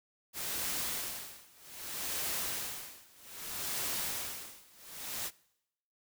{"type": "noise with tremolo", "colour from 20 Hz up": "white", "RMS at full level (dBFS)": -35, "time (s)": [0.33, 5.31], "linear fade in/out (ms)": 50, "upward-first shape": "sine", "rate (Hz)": 0.63, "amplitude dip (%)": 95, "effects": ["noise-tail reverb RT60 0.8 s tail -22 dB re dry"]}